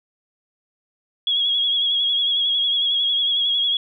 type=tone with vibrato; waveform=sine; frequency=3322 Hz; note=G#7; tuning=in tune; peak=-17 dBFS; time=1.27-3.77 s; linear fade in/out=2 ms; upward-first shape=sine; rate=11 Hz; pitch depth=38 cents each way; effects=none